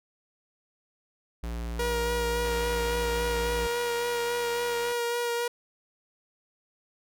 square tone, 58.1 Hz, A#1, 5 cents flat, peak -32 dBFS, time 1.43-3.67 s, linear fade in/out 5 ms
sawtooth tone with vibrato, 475.6 Hz, A#4, 35 cents sharp, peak -23 dBFS, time 1.79-5.48 s, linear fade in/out 5 ms, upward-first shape sine, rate 3.6 Hz, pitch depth 16 cents each way
click train, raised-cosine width 0.3 ms, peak -24 dBFS, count 222, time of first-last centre 2.45-4.919 s, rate 89.5 Hz
effects none

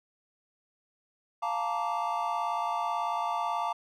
triangle chord, Bb major seventh, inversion second, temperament just, 699.2 / 874.1 / 932.3 / 1165.4 Hz, F5 / A5 / Bb5 / D6, +2 / -12 / 0 / -14 cents, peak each -32 dBFS, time 1.42-3.73 s, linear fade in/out 10 ms, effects none

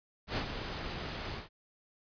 pink noise with ADSR envelope, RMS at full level -32 dBFS, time 0.27-1.49 s, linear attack 99 ms, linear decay 79 ms, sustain -7 dB, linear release 150 ms, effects resampled to 11025 Hz

